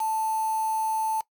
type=tone with quantisation; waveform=sine; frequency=880 Hz; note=A5; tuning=in tune; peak=-24 dBFS; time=0-1.21 s; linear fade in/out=5 ms; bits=6; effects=noise-tail reverb RT60 0.1 s tail -19 dB re dry